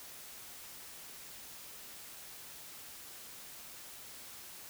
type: silence
effects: white hiss -50 dBFS RMS until 4.69 s